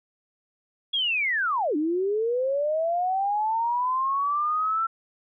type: linear two-way sweep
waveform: sine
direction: down then up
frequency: 3370 to 290 to 1348 Hz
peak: -22 dBFS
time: 0.93-4.87 s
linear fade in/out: 10 ms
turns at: 1.76 s
effects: none